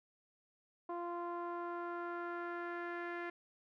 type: tone with low-pass filter sweep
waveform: sawtooth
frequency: 346.4 Hz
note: F4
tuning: 14 cents flat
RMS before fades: -42 dBFS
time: 0.89-3.3 s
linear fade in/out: 5 ms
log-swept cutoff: 960 to 1900 Hz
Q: 3.1
effects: none